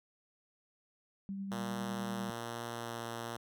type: tone with tremolo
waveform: sine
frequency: 196 Hz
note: G3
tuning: in tune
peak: -36 dBFS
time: 1.29-2.3 s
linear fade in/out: 0 ms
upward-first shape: triangle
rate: 10 Hz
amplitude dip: 30%
type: tone with vibrato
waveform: 5% pulse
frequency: 117.1 Hz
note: A#2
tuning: 8 cents sharp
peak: -28 dBFS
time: 1.51-3.37 s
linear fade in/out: 10 ms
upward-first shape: triangle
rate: 1.1 Hz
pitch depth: 10 cents each way
effects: none